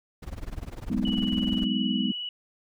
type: noise with tremolo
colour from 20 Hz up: brown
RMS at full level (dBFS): -32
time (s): 0.22-1.65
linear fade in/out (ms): 10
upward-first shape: triangle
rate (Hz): 20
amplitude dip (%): 100
type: chord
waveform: sine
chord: G# minor seventh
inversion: third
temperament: just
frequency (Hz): 186.89 / 207.7 / 249.2 / 311.5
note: F#3 / G#3 / B3 / D#4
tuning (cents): +18 / 0 / +16 / +2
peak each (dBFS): -31 / -28 / -28 / -34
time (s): 0.9-2.12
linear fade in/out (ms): 5
type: tone with vibrato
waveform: sine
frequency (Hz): 2936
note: F#7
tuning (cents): -14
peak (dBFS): -31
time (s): 1.05-2.29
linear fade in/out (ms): 2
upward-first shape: sine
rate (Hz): 20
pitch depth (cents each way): 24
effects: none